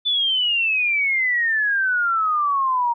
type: exponential sweep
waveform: sine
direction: down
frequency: 3520 to 932.3 Hz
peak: -17 dBFS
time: 0.05-2.94 s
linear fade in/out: 20 ms
effects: none